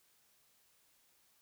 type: silence
effects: white hiss -71 dBFS RMS until 1.41 s